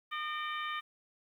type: harmonic tone with a mistuned harmonic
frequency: 609 Hz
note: D#5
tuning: 37 cents flat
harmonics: 2 / 3 / 4 / 5 / 6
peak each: -37 / -41 / -43 / -45 / -47 dBFS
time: 0.11-0.81 s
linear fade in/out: 20 ms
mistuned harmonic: 4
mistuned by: -68 cents
effects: 11-bit